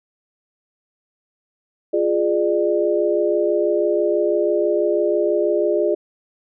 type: chord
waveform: sine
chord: D diminished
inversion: first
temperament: equal with one note detuned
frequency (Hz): 349.2 / 415.3 / 599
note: F4 / Ab4 / D5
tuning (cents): 0 / 0 / +34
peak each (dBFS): -20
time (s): 1.93-5.95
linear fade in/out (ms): 10
effects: none